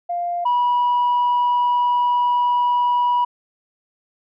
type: tone pair in turn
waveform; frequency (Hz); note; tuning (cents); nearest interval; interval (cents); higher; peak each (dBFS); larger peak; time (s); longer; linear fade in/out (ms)
sine; 698.5 / 974.2; F5 / B5; 0 / -24; tritone; 576; second; -20 / -13; second; 0.09-0.45 / 0.45-3.25; second; 10
effects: tanh soft clip ceiling -13 dBFS